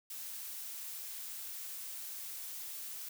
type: noise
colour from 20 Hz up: blue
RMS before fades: -44 dBFS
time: 0.1-3.09 s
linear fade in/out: 5 ms
effects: none